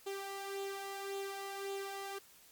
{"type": "tone with flanger", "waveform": "sawtooth", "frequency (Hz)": 393.8, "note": "G4", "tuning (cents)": 8, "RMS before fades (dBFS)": -42, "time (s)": [0.06, 2.19], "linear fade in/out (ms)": 10, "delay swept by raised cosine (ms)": [0.27, 1.57], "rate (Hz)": 1.8, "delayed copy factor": 0.55, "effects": ["white hiss -61 dBFS RMS until 2.51 s", "MP3 96 kbps"]}